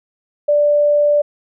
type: tone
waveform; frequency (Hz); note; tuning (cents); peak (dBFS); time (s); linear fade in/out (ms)
sine; 587.3; D5; 0; -10; 0.48-1.22; 10
effects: none